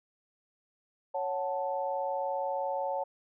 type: chord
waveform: sine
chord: F# minor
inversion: second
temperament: equal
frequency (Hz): 554.4 / 740 / 880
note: C#5 / F#5 / A5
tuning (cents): 0 / 0 / 0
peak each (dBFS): -33 / -36 / -34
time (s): 1.14-3.04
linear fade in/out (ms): 10
effects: none